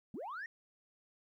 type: linear sweep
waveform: sine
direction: up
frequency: 165.9 to 1895 Hz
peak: -39 dBFS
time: 0.14-0.46 s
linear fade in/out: 2 ms
effects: tanh soft clip ceiling -38 dBFS + 13-bit